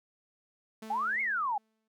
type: tone with exponential decay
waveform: sawtooth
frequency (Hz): 219.9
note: A3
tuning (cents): -1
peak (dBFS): -37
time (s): 0.82-1.88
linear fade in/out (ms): 5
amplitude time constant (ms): 230
type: exponential two-way sweep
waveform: sine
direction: up then down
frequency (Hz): 784 to 2226 to 784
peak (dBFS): -28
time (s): 0.9-1.58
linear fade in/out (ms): 5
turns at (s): 1.21
effects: none